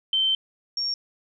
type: tone pair in turn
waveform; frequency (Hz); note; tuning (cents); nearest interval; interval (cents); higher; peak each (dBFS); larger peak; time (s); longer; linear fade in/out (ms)
sine; 3103 / 5529; G7 / F8; -18 / -18; minor seventh; 1000; second; -19 / -24; first; 0.13-0.35 / 0.77-0.94; first; 2
effects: none